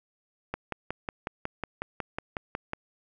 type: click train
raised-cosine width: 0.5 ms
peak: -16 dBFS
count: 13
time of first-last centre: 0.54-2.734 s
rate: 5.47 Hz
effects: none